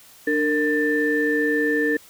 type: tone cluster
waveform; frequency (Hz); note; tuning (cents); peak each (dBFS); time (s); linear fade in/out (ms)
sine; 296.9 / 458.7 / 1776; D4 / A#4 / A6; +19 / -28 / +16; -22; 0.27-1.97; 5
effects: tanh soft clip ceiling -9 dBFS + white hiss -49 dBFS RMS until 2.09 s